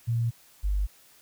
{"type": "tone pair in turn", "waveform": "sine", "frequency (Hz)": [116.6, 49.65], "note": ["A#2", "G1"], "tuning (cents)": [1, 23], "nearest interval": "octave + minor third", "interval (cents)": 1478, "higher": "first", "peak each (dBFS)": -23, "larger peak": "neither", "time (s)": [[0.07, 0.31], [0.63, 0.87]], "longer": "neither", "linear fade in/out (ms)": 20, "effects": ["white hiss -57 dBFS RMS until 1.21 s"]}